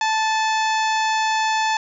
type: harmonic tone with a mistuned harmonic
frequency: 877 Hz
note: A5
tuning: 6 cents flat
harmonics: 1 / 2 / 3 / 4 / 5 / 6 / 7 / 8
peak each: -19 / -25 / -29 / -31 / -33 / -35 / -36 / -37 dBFS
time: 0.01-1.77 s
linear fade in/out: 2 ms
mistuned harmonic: 3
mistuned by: -36 cents
effects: none